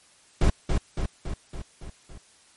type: noise with echo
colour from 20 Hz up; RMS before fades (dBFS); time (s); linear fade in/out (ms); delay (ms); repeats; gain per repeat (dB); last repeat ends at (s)
brown; -18; 0.41-0.5; 5; 280; 6; -4; 2.18
effects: white hiss -57 dBFS RMS until 2.56 s + MP3 48 kbps